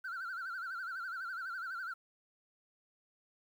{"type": "tone with vibrato", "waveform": "sine", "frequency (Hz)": 1448, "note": "F#6", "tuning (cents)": -38, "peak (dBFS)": -36, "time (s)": [0.04, 1.94], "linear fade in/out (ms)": 10, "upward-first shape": "sine", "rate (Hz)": 12, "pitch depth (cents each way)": 130, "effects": ["tanh soft clip ceiling -37 dBFS", "11-bit"]}